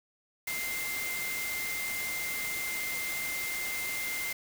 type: tone in noise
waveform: sine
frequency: 2093 Hz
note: C7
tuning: in tune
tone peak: -34 dBFS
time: 0.47-4.33 s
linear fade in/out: 5 ms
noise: white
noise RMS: -37 dBFS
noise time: 0.47-4.33 s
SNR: 0 dB
effects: none